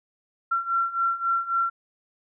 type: beating tone pair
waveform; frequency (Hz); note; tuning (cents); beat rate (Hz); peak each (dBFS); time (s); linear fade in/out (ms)
sine; 1360 / 1363.7; F6 / F6; -46 / -42; 3.7; -27 / -24; 0.51-1.7; 10
effects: none

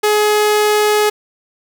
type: tone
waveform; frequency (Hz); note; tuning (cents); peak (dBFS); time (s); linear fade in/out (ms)
sawtooth; 421.4; G#4; +25; -7; 0.03-1.1; 10
effects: none

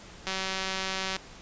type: click train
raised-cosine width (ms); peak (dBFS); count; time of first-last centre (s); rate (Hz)
0.2; -14; 171; 0.27-1.165; 190
effects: pink hiss -48 dBFS RMS until 1.41 s + resampled to 16000 Hz

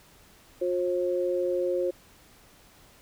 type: tone pair together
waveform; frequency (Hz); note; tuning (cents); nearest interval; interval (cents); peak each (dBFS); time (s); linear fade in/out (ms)
sine; 357.9 / 535.8; F4 / C5; +42 / +41; perfect fifth; 699; -27; 0.61-1.91; 10
effects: pink hiss -56 dBFS RMS until 3.01 s

